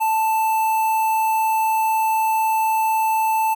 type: tone with notch filter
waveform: square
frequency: 882 Hz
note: A5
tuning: 4 cents sharp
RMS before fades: -19 dBFS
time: 0-3.55 s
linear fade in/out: 20 ms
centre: 4800 Hz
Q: 0.58
effects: none